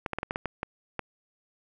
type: clicks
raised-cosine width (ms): 0.5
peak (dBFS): -15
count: 9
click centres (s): 0.062 / 0.133 / 0.186 / 0.231 / 0.309 / 0.359 / 0.457 / 0.631 / 0.993
effects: none